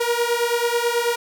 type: beating tone pair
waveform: sawtooth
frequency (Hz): 470 / 479.2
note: A#4 / A#4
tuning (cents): +14 / +48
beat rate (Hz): 9.2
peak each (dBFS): -18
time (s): 0-1.16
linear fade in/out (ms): 10
effects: none